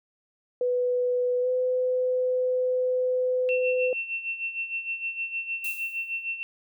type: tone with pitch glide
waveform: sine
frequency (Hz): 495.1 to 505.8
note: B4 to B4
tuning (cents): +4 to +41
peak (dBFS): -22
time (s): 0.61-3.93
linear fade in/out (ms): 2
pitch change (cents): +37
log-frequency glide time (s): 1.41-1.48
type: tone with tremolo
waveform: sine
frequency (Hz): 2700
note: E7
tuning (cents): +41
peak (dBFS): -26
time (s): 3.49-6.43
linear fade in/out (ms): 0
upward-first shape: sine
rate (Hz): 6.5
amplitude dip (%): 70
type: noise with exponential decay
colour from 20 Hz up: violet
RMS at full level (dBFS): -35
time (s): 5.64-6.24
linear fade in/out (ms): 5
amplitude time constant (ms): 130
effects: none